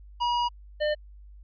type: tone pair in turn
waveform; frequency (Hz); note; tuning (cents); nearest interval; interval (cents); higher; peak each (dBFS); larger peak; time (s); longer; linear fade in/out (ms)
square; 961 / 601.9; B5 / D5; -48 / +42; minor sixth; 810; first; -24; neither; 0.2-0.49 / 0.8-0.95; first; 20
effects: added 50 Hz sine -45 dBFS peak until 1.43 s + resampled to 11025 Hz